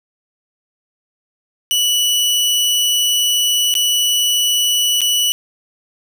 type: tone with dropouts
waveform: sawtooth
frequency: 2953 Hz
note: F#7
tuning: 4 cents flat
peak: -10 dBFS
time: 1.71-5.32 s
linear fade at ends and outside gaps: 0 ms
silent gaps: 3.74-3.752 / 5.007-5.016 s
effects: none